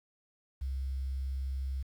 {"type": "tone with quantisation", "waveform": "sine", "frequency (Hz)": 66.5, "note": "C2", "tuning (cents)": 29, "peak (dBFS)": -32, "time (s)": [0.61, 1.83], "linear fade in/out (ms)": 10, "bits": 10, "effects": []}